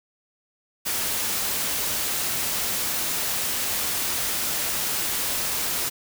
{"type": "noise", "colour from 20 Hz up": "white", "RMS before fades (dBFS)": -26, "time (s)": [0.85, 5.9], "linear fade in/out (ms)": 20, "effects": []}